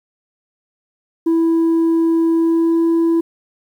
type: tone with pitch glide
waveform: sine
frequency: 329.6 to 332.1 Hz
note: E4 to E4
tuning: 0 to +13 cents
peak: -9 dBFS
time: 1.26-3.21 s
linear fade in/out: 10 ms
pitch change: +13 cents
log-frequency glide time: 2.35-2.84 s
effects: tanh soft clip ceiling -11 dBFS + 8-bit

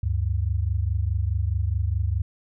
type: tone pair together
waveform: sine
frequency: 73.22 / 98 Hz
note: D2 / G2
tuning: -5 / 0 cents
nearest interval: perfect fourth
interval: 505 cents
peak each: -24 / -24 dBFS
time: 0.03-2.22 s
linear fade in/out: 5 ms
effects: none

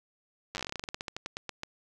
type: slowing click train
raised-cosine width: 0.2 ms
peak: -18 dBFS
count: 23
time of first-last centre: 0.55-1.634 s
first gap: 9 ms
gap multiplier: 1.14
effects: none

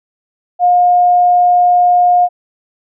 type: tone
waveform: sine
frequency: 713 Hz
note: F5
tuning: 36 cents sharp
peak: -6 dBFS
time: 0.59-2.29 s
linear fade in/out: 50 ms
effects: none

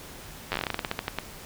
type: slowing click train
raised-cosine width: 0.3 ms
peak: -11 dBFS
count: 17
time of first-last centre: 0.52-1.186 s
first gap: 10 ms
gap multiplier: 1.17
effects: pink hiss -44 dBFS RMS until 1.45 s

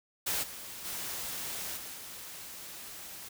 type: noise with level steps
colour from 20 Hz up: white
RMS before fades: -32 / -44 / -38 / -43 / -45 dBFS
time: 0.26-3.29 s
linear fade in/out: 10 ms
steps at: 0.42 / 0.84 / 1.76 / 1.93 s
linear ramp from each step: 20 ms
effects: none

